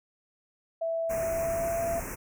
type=tone with pitch glide; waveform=sine; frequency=659.3 to 673.2 Hz; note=E5 to E5; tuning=0 to +36 cents; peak=-27 dBFS; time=0.81-2 s; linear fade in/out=10 ms; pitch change=+36 cents; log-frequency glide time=1.26-1.75 s
type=band-stop noise; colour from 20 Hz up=pink; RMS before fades=-37 dBFS; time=1.09-2.16 s; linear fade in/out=20 ms; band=2600 to 5600 Hz; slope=96 dB/octave
effects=none